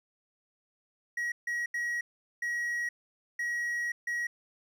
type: tone bursts at uneven times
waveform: triangle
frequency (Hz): 1906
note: A#6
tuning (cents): +38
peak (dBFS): -28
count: 6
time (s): 1.17-1.32 / 1.47-1.66 / 1.74-2.01 / 2.42-2.89 / 3.39-3.92 / 4.07-4.27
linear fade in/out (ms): 5
effects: none